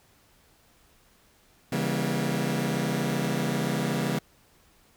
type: chord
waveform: sawtooth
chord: C# diminished seventh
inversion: none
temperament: just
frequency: 138.59 / 166.31 / 199.57 / 239.5 Hz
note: C#3 / E3 / G3 / Bb3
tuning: 0 / +16 / +31 / +47 cents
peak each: -27 dBFS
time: 1.72-4.19 s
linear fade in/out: 5 ms
effects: pink hiss -61 dBFS RMS until 4.96 s